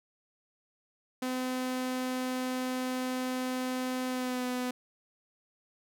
sawtooth tone with pitch glide, 255.2 to 250.2 Hz, C4 to B3, -43 to +23 cents, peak -27 dBFS, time 1.22-4.71 s, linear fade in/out 5 ms, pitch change -34 cents, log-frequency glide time 4.08-4.45 s, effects none

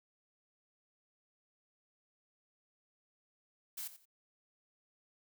blue noise with echo, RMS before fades -42 dBFS, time 3.77-3.88 s, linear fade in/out 10 ms, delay 88 ms, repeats 2, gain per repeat -13 dB, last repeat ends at 4.056 s, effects none

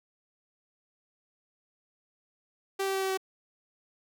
sawtooth tone with pitch steps, 389.5 / 387.3 / 385 / 382.8 / 380.6 Hz, G4 / G4 / G4 / G4 / F#4, -11 / -21 / -31 / -41 / +49 cents, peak -24 dBFS, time 2.79-3.175 s, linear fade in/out 10 ms, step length 77 ms, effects none

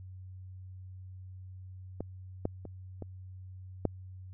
clicks, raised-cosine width 2 ms, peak -22 / -17 / -29 / -27 / -14 dBFS, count 5, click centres 2.006 / 2.454 / 2.653 / 3.023 / 3.853 s, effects added 93 Hz sine -44 dBFS peak until 4.33 s

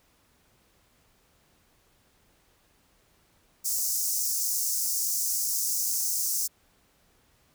pink high-pass noise, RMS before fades -28 dBFS, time 3.64-6.48 s, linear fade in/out 20 ms, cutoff 5400 Hz, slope 48 dB/octave, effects pink hiss -65 dBFS RMS until 7.54 s

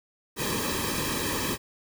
pink noise with comb filter, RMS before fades -29 dBFS, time 0.36-1.58 s, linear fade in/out 50 ms, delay 1.4 ms, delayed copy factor -0.85, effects none

